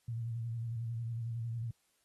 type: tone with vibrato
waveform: sine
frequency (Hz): 115.8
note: A#2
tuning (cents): -11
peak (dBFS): -35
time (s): 0.08-1.71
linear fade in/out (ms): 5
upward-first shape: square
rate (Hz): 11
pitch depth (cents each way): 37
effects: white hiss -75 dBFS RMS until 2.04 s + AAC 32 kbps